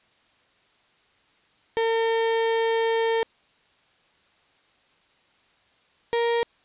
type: tone pair in turn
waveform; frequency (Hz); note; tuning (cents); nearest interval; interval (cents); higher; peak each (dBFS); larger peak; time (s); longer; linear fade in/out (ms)
35% pulse; 454 / 468.1; A#4 / A#4; -46 / +7; minor second; 53; second; -19; neither; 1.77-3.23 / 6.13-6.43; first; 0
effects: white hiss -62 dBFS RMS until 6.64 s + resampled to 8000 Hz